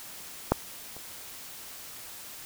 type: clicks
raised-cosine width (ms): 1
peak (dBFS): -6 / -29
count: 2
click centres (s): 0.52 / 0.966
effects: white hiss -44 dBFS RMS until 2.45 s